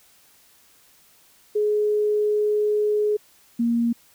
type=tone pair in turn; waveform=sine; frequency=420.5 / 234.4 Hz; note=G#4 / A#3; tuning=+22 / +10 cents; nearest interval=minor seventh; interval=1012 cents; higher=first; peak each=-18 dBFS; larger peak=neither; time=1.55-3.17 / 3.59-3.93 s; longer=first; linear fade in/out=10 ms; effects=white hiss -56 dBFS RMS until 4.14 s